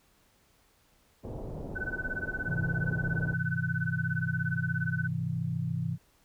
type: low-pass noise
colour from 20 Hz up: pink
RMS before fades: -39 dBFS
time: 1.23-3.35 s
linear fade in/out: 20 ms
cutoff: 710 Hz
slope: 24 dB/octave
type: tone with tremolo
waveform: sine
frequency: 1510 Hz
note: F#6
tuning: 35 cents sharp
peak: -29 dBFS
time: 1.75-5.08 s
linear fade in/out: 20 ms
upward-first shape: sine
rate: 17 Hz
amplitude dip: 100%
type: chord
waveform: sine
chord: Ab augmented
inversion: none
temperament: equal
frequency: 103.83 / 130.81 / 164.81 Hz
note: Ab2 / C3 / E3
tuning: 0 / 0 / 0 cents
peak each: -36 / -33 / -32 dBFS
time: 2.45-5.98 s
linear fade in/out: 50 ms
effects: pink hiss -66 dBFS RMS until 6.24 s